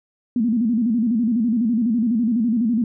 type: tone with vibrato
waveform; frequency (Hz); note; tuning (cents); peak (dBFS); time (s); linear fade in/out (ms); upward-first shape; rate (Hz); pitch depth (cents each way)
sine; 230.2; A#3; -22; -16; 0.36-2.84; 2; square; 12; 110
effects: none